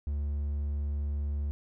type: tone with hard clipping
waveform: triangle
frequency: 72.5 Hz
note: D2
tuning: 22 cents flat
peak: -30 dBFS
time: 0.07-1.51 s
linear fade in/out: 0 ms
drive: 6 dB
effects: none